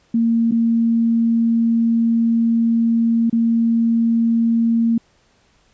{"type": "tone with dropouts", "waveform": "sine", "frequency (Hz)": 230, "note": "A#3", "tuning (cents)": -23, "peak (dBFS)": -13, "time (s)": [0.14, 4.98], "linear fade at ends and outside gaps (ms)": 5, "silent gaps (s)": [[0.512, 0.52], [3.298, 3.327]], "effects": ["pink hiss -58 dBFS RMS until 5.73 s", "resampled to 16000 Hz"]}